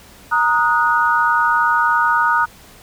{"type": "chord", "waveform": "sine", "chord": "D# minor", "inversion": "second", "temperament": "equal with one note detuned", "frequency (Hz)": [932.3, 1244.5, 1461.3], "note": ["A#5", "D#6", "F#6"], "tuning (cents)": [0, 0, -22], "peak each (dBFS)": -17, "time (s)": [0.31, 2.46], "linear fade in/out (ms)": 20, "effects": ["pink hiss -44 dBFS RMS until 2.82 s"]}